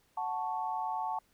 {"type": "chord", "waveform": "sine", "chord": "F# minor", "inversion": "none", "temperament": "equal", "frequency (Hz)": [740, 880, 1108.7], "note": ["F#5", "A5", "C#6"], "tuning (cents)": [0, 0, 0], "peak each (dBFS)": [-37, -34, -40], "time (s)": [0.17, 1.19], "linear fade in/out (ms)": 5, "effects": ["pink hiss -70 dBFS RMS until 1.33 s"]}